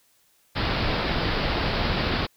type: low-pass noise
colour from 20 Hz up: pink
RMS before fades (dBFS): -25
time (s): 0.55-2.27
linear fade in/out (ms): 20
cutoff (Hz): 5000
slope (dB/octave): 96
effects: white hiss -63 dBFS RMS until 2.36 s